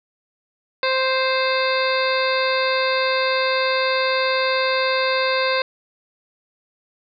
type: harmonic tone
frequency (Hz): 523.3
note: C5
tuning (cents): 0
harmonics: 1 / 2 / 3 / 4 / 5 / 7 / 8 / 9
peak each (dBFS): -21 / -24 / -26 / -27 / -28 / -29 / -30 / -31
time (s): 0.83-5.62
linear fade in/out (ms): 2
effects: none